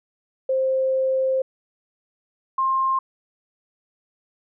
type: tone pair in turn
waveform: sine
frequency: 526 / 1060.2 Hz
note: C5 / C6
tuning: +9 / +23 cents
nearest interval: octave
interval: 1214 cents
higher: second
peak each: -18 dBFS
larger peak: neither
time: 0.49-1.42 / 2.58-2.99 s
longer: first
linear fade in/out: 5 ms
effects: none